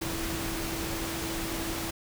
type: tone in noise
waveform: sine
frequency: 329.6 Hz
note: E4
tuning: in tune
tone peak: -36 dBFS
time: 0.01-1.91 s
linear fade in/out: 10 ms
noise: pink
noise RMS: -34 dBFS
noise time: 0.01-1.91 s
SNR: -5 dB
effects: none